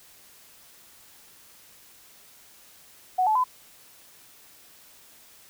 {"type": "tone with pitch steps", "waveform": "sine", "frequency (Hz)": [740, 864.9, 1010.9], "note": ["F#5", "A5", "B5"], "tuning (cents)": [0, -30, 40], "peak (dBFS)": -19, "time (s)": [3.18, 3.441], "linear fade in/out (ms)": 10, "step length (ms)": 87, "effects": ["white hiss -53 dBFS RMS until 5.49 s"]}